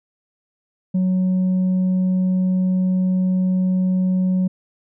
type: tone with tanh clipping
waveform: triangle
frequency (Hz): 185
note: F#3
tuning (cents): 0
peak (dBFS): -16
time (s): 0.94-4.48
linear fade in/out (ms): 10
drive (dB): 7
effects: none